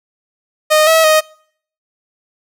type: tone with pitch steps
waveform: sawtooth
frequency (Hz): 617 / 645 / 623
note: D#5 / E5 / D#5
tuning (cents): -15 / -38 / +2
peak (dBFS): -4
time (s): 0.7-1.21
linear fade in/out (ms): 20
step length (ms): 170
effects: noise-tail reverb RT60 0.6 s tail -26 dB re dry